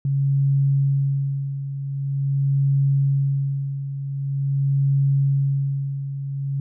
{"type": "tone with tremolo", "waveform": "sine", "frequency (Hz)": 138.3, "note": "C#3", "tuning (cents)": -4, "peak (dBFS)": -15, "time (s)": [0.05, 6.6], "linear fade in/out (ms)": 2, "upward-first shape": "sine", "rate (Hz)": 0.45, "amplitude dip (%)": 70, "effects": []}